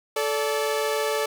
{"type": "tone pair together", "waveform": "sawtooth", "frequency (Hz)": [436.9, 578], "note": ["A4", "D5"], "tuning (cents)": [-12, -28], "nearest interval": "perfect fourth", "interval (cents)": 484, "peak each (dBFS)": [-21, -23], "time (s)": [0.16, 1.26], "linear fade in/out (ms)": 5, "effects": []}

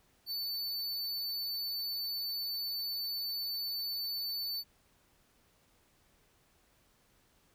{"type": "tone", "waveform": "square", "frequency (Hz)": 4504, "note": "C#8", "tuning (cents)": 27, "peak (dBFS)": -35, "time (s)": [0.26, 4.64], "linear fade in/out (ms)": 50, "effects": ["pink hiss -69 dBFS RMS until 7.54 s"]}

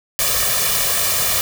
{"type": "noise with comb filter", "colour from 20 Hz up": "white", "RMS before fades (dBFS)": -18, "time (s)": [0.19, 1.41], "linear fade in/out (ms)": 0, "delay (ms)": 1.7, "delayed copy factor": 0.75, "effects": []}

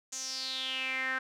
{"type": "tone with band-pass filter sweep", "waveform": "sawtooth", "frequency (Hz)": 261.6, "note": "C4", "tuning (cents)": 0, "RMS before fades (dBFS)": -35, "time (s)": [0.12, 1.19], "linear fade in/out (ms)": 10, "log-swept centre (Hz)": [6800, 1600], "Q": 6.3, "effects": []}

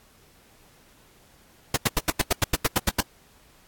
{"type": "noise bursts", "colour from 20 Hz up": "pink", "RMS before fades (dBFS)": -20, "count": 12, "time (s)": [1.74, 3.007], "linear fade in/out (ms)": 5, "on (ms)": 24, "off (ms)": 89, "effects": ["pink hiss -57 dBFS RMS until 3.67 s", "AAC 64 kbps"]}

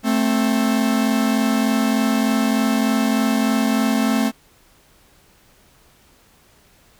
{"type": "tone pair together", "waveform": "45% pulse", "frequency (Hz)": [220, 263.3], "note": ["A3", "C4"], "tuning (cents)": [0, 11], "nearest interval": "minor third", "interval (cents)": 311, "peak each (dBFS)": [-18, -20], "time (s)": [0.03, 4.32], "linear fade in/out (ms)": 50, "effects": ["pink hiss -54 dBFS RMS until 6.99 s"]}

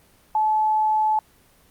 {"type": "tone", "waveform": "sine", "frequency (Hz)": 863, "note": "A5", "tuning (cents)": -34, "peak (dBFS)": -17, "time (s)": [0.35, 1.19], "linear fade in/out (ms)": 2, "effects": ["pink hiss -56 dBFS RMS until 1.7 s", "Opus 24 kbps"]}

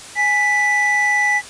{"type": "tone pair together", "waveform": "triangle", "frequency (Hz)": [830.6, 1975.5], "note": ["G#5", "B6"], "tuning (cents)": [0, 0], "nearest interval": "octave + minor third", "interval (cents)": 1500, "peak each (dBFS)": [-19, -13], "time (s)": [0.15, 1.42], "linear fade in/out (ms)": 50, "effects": ["white hiss -36 dBFS RMS until 1.49 s", "resampled to 22050 Hz"]}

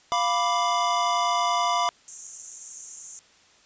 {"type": "chord", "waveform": "square", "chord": "B diminished", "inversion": "second", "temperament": "equal", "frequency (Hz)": [698.5, 987.8, 1174.7], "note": ["F5", "B5", "D6"], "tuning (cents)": [0, 0, 0], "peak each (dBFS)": [-27, -26, -27], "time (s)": [0.12, 1.89], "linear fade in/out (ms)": 0}
{"type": "high-pass noise", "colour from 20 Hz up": "pink", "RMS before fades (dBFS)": -34, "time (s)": [2.08, 3.19], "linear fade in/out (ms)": 0, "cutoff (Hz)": 6100, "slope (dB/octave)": 96}
{"effects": ["white hiss -57 dBFS RMS until 3.65 s", "resampled to 16000 Hz"]}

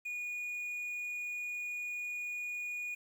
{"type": "tone with quantisation", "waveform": "triangle", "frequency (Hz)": 2451, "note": "D#7", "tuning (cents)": -27, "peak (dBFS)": -35, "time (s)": [0.05, 2.95], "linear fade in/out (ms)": 10, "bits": 10, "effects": []}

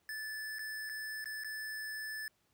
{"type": "tone with dropouts", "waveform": "square", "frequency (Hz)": 1743, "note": "A6", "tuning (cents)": -17, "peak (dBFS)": -40, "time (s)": [0.09, 2.28], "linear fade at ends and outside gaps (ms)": 1, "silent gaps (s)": [[0.586, 0.592], [0.892, 0.896], [1.243, 1.257], [1.437, 1.445]], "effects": ["pink hiss -75 dBFS RMS until 2.53 s", "high-pass 60 Hz 12 dB/octave"]}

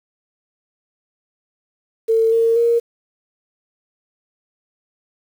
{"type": "tone with pitch steps", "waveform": "sine", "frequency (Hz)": [449.6, 457, 467.9], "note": ["A4", "A#4", "A#4"], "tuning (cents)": [37, -34, 6], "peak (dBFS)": -12, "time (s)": [2.08, 2.8], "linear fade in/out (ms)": 20, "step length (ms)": 240, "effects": ["7-bit"]}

